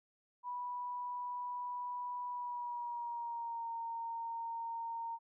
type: tone with pitch glide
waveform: sine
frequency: 982 to 921.5 Hz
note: B5 to A#5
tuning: -10 to -20 cents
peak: -38 dBFS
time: 0.43-5.19 s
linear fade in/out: 50 ms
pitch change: -110 cents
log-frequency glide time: 2.29-3.7 s
effects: none